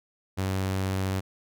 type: tone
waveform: sawtooth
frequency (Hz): 95.3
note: G2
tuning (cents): -48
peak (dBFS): -22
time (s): 0.37-1.21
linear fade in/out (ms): 20
effects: none